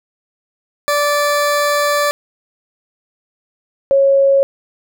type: tone pair in turn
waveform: 20% pulse / sine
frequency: 583 / 549.3 Hz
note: D5 / C#5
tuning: -13 / -16 cents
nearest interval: minor second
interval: 103 cents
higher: first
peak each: -8 dBFS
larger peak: neither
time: 0.88-2.11 / 3.91-4.43 s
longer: first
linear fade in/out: 0 ms
effects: none